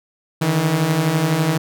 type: beating tone pair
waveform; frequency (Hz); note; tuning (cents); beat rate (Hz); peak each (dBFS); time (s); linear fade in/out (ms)
sawtooth; 149 / 161; D3 / E3; +25 / -41; 12; -18 / -13; 0.41-1.58; 10
effects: none